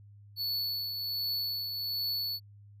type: tone with tremolo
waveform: square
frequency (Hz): 4435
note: C#8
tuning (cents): 0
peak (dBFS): -30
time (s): 0.36-2.4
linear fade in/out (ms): 50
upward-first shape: triangle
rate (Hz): 1.3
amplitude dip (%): 45
effects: added 102 Hz sine -51 dBFS peak until 2.8 s